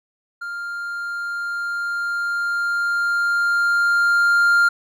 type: tone with level ramp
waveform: triangle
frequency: 1399 Hz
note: F6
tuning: 3 cents sharp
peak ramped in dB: -25 to -10 dBFS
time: 0.41-4.69 s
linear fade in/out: 10 ms
effects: none